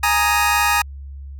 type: chord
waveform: 25% pulse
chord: Ab suspended second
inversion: none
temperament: just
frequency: 830.6 / 934.4 / 1245.9 Hz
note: Ab5 / Bb5 / Eb6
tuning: 0 / +4 / +2 cents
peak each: -16 dBFS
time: 0.03-0.82 s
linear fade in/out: 5 ms
effects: added 69 Hz sine -31 dBFS peak until 1.39 s